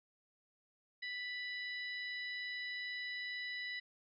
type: harmonic tone with a mistuned harmonic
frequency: 987.8 Hz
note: B5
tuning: in tune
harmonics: 2 / 3 / 4 / 5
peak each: -41 / -53 / -47 / -55 dBFS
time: 1.02-3.8 s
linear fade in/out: 10 ms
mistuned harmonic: 5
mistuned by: +26 cents
effects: none